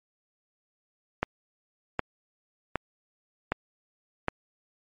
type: click train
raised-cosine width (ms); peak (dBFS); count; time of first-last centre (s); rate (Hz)
0.5; -10; 5; 1.23-4.283; 1.31
effects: MP3 48 kbps